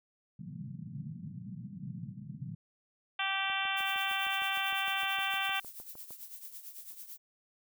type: band-pass noise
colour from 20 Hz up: pink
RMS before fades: -43 dBFS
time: 0.39-2.55 s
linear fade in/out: 5 ms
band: 120 to 210 Hz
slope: 48 dB/octave
type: harmonic tone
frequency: 388.9 Hz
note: G4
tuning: 14 cents flat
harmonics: 2 / 3 / 4 / 5 / 6 / 7 / 8 / 9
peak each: -38 / -39 / -37 / -41 / -39 / -37 / -39 / -41 dBFS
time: 3.19-5.6 s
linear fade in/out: 5 ms
type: click train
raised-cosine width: 1 ms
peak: -38 dBFS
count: 18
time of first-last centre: 3.5-6.107 s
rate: 6.52 Hz
type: noise with tremolo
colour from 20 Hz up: violet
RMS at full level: -44 dBFS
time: 3.76-7.18 s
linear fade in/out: 20 ms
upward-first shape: triangle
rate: 9 Hz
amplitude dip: 75%
effects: none